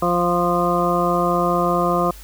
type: harmonic tone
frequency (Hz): 174.9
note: F3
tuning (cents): +3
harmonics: 1 / 2 / 3 / 4 / 6 / 7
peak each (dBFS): -23 / -23 / -23 / -23 / -23 / -23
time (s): 0.02-2.11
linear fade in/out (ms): 5
effects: added 50 Hz sine -38 dBFS peak until 2.23 s + white hiss -44 dBFS RMS until 2.23 s